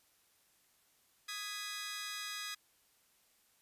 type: chord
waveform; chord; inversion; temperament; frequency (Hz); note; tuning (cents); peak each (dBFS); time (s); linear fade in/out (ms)
15% pulse; G# minor; second; just; 1245.9 / 1661.2 / 1993.5; D#6 / G#6 / B6; +2 / 0 / +16; -39 / -38 / -40; 1.28-2.55; 10
effects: white hiss -71 dBFS RMS until 3.61 s + resampled to 32000 Hz